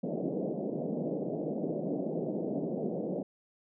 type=band-pass noise; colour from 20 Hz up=pink; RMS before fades=-34 dBFS; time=0.03-3.23 s; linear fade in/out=5 ms; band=160 to 640 Hz; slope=48 dB/octave; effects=none